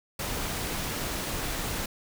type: noise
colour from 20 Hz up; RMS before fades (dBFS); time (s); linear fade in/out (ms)
pink; -32; 0.19-1.86; 5
effects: none